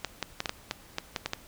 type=clicks; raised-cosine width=0.2 ms; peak=-12 dBFS; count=10; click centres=0.047 / 0.227 / 0.404 / 0.458 / 0.494 / 0.711 / 0.984 / 1.162 / 1.26 / 1.334 s; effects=pink hiss -53 dBFS RMS until 1.47 s